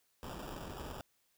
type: noise with sample-and-hold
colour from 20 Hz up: pink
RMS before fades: -45 dBFS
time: 0.23-1.01 s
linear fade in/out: 0 ms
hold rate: 2100 Hz
effects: white hiss -75 dBFS RMS until 1.37 s